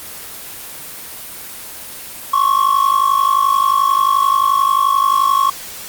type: ring-modulated tone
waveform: triangle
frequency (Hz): 1100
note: C#6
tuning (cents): -14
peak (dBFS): -6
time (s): 2.33-5.5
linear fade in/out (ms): 5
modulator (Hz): 25.7
effects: white hiss -31 dBFS RMS until 5.88 s + Opus 24 kbps